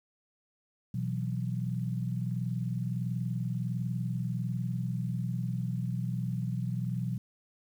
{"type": "chord", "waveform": "sine", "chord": "B suspended fourth", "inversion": "none", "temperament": "equal", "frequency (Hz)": [123.47, 164.81, 185], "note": ["B2", "E3", "F#3"], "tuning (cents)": [0, 0, 0], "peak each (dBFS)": [-32, -36, -36], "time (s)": [0.94, 7.18], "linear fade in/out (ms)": 5, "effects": ["10-bit"]}